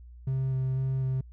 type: tone with vibrato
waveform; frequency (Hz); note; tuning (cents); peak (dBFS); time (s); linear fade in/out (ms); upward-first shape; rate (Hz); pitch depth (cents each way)
triangle; 131.7; C3; +12; -23; 0.27-1.21; 5; square; 2; 10
effects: tanh soft clip ceiling -19 dBFS + added 60 Hz sine -45 dBFS peak until 1.32 s